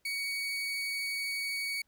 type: tone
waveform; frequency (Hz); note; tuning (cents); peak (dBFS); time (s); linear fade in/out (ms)
30% pulse; 2244; C#7; +21; -30; 0.05-1.82; 5
effects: pink hiss -75 dBFS RMS until 1.87 s